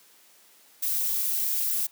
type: noise with amplitude modulation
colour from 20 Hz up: violet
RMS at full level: -24 dBFS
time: 0.82-1.87 s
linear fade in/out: 10 ms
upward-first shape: sine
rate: 278 Hz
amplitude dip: 60%
effects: white hiss -57 dBFS RMS until 1.91 s + high-pass 200 Hz 12 dB/octave